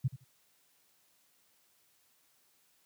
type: tone with echo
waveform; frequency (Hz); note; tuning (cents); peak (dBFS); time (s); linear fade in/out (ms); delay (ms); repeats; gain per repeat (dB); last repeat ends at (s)
sine; 129.3; C3; -20; -25; 0.04-0.08; 10; 82; 2; -15; 0.244
effects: white hiss -70 dBFS RMS until 2.85 s + high-pass 80 Hz 12 dB/octave